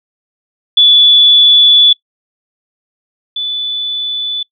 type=tone pair in turn; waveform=sine; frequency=3446 / 3482 Hz; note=A7 / A7; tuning=-37 / -19 cents; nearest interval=unison; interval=18 cents; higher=second; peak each=-3 / -15 dBFS; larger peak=first; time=0.77-1.93 / 3.36-4.43 s; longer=first; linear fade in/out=5 ms; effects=noise-tail reverb RT60 0.1 s tail -22 dB re dry